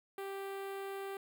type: tone with notch filter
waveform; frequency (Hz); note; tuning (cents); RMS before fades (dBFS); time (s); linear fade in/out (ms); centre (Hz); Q
sawtooth; 392; G4; 0; -42; 0.18-1.17; 2; 5800; 0.66
effects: 13-bit